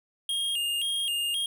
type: tone with vibrato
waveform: square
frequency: 3028 Hz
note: F#7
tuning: 39 cents sharp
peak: -27 dBFS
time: 0.29-1.46 s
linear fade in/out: 2 ms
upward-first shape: square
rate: 1.9 Hz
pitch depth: 120 cents each way
effects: none

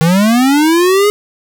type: linear sweep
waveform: square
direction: up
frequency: 155.56 to 421.5 Hz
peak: -8 dBFS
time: 0.01-1.1 s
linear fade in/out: 0 ms
effects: none

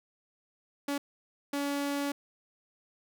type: tone bursts at uneven times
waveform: sawtooth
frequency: 283.7 Hz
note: C#4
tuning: 40 cents sharp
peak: -26 dBFS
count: 2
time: 0.88-0.98 / 1.53-2.12 s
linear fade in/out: 5 ms
effects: none

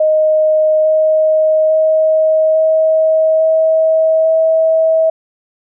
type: tone with pitch steps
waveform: sine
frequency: 622 / 626.3 / 630.7 / 635.1 / 639.5 / 643.9 Hz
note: D#5 / D#5 / D#5 / D#5 / D#5 / E5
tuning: -1 / +11 / +23 / +35 / +47 / -41 cents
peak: -8 dBFS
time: 0-5.1 s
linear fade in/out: 5 ms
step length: 850 ms
effects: none

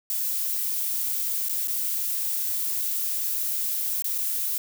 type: noise with dropouts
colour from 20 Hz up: violet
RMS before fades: -27 dBFS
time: 0.1-4.58 s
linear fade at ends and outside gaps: 1 ms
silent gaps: 1.486-1.494 / 1.674-1.681 / 4.022-4.043 / 4.18-4.184 s
effects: none

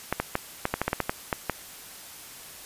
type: clicks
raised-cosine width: 0.5 ms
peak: -9 dBFS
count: 12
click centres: 0.126 / 0.2 / 0.354 / 0.654 / 0.74 / 0.816 / 0.88 / 0.931 / 1.003 / 1.095 / 1.328 / 1.497 s
effects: white hiss -44 dBFS RMS until 2.65 s + resampled to 32000 Hz

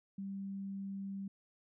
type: tone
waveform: sine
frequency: 196 Hz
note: G3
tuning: in tune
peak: -39 dBFS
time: 0.18-1.28 s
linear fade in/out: 5 ms
effects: none

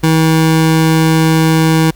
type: tone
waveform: 25% pulse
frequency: 160.2 Hz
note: E3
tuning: 49 cents flat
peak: -4 dBFS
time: 0.03-1.91 s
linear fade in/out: 10 ms
effects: added 50 Hz sine -35 dBFS peak until 1.95 s + pink hiss -47 dBFS RMS until 1.95 s

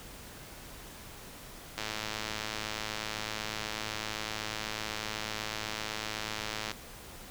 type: click train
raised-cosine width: 0.2 ms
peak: -17 dBFS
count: 534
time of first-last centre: 1.78-6.715 s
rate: 108 Hz
effects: pink hiss -48 dBFS RMS until 7.3 s

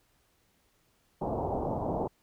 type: low-pass noise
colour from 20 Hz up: white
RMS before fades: -32 dBFS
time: 1.21-2.08 s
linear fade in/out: 10 ms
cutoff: 880 Hz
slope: 48 dB/octave
effects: pink hiss -70 dBFS RMS until 2.22 s

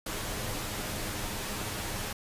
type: noise with comb filter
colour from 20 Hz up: pink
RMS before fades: -35 dBFS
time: 0.06-2.13 s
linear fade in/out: 5 ms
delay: 9.7 ms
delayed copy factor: +0.5
effects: resampled to 32000 Hz

